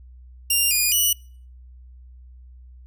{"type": "tone with pitch steps", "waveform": "5% pulse", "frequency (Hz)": [2793, 2445, 2945], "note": ["F7", "D#7", "F#7"], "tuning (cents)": [-1, -31, -9], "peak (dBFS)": -9, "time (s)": [0.5, 1.13], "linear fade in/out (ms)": 5, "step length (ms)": 210, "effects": ["noise-tail reverb RT60 0.5 s tail -26 dB re dry", "added 62 Hz sine -42 dBFS peak until 2.86 s"]}